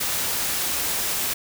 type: noise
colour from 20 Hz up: white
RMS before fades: -25 dBFS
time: 0-1.34 s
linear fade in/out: 10 ms
effects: none